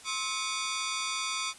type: ring-modulated tone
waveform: 10% pulse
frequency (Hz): 1174.7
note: D6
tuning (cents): 0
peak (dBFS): -19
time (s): 0.04-1.54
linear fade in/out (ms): 50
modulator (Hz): 119
effects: white hiss -51 dBFS RMS until 1.58 s + resampled to 24000 Hz